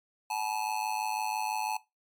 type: tone with amplitude modulation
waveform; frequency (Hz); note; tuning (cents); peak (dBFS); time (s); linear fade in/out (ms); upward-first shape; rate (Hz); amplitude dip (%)
square; 862; A5; -36; -27; 0.3-1.77; 5; sine; 106; 90
effects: noise-tail reverb RT60 0.2 s tail -18 dB re dry + MP3 96 kbps